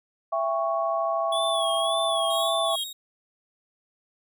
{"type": "chord", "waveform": "sine", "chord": "C# diminished", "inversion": "first", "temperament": "just", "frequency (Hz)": [665.2, 798.3, 1108.7], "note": ["E5", "G5", "C#6"], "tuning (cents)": [16, 31, 0], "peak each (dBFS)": [-25, -31, -28], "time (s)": [0.32, 2.76], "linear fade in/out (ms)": 10}
{"type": "tone with vibrato", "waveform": "square", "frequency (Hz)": 3381, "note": "G#7", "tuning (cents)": 30, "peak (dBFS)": -28, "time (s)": [1.32, 2.84], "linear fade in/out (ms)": 5, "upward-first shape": "sine", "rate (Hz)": 1.8, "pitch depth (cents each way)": 76}
{"type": "tone with tremolo", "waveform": "sawtooth", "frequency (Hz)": 3762, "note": "A#7", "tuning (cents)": 15, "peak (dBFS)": -30, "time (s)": [2.3, 2.93], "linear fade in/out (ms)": 5, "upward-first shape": "sine", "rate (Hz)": 2.4, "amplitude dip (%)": 90}
{"effects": []}